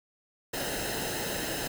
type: noise with comb filter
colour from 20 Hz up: pink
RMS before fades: -33 dBFS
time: 0.53-1.68 s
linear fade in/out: 10 ms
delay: 0.87 ms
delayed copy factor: -0.7
effects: none